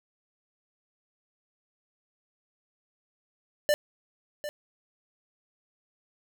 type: tone with echo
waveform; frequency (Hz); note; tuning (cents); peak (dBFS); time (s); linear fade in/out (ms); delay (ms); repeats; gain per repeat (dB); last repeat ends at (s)
square; 592; D5; +14; -21; 3.69-3.74; 0; 750; 1; -12; 4.49
effects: none